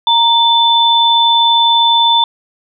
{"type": "tone pair together", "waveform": "sine", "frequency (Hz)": [932.3, 3520], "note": ["A#5", "A7"], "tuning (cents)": [0, 0], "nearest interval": "octave + major seventh", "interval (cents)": 2300, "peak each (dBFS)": -10, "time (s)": [0.07, 2.24], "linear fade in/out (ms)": 2, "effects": []}